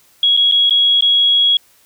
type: tone with dropouts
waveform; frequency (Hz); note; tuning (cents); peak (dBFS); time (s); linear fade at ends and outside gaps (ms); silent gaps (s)
sine; 3322; G#7; 0; -9; 0.23-1.57; 2; 0.367-0.373 / 0.514-0.521 / 0.696-0.707 / 1.009-1.023
effects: white hiss -52 dBFS RMS until 1.85 s